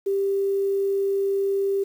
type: tone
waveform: sine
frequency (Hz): 394.1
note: G4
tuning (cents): +9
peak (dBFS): -20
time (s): 0.06-1.84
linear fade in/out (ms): 10
effects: 8-bit